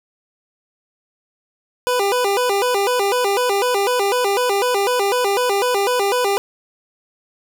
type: tone with vibrato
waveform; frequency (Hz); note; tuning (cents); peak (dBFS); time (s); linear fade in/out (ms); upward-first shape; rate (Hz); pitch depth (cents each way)
25% pulse; 445.1; A4; +20; -12; 1.87-6.38; 0; square; 4; 190
effects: none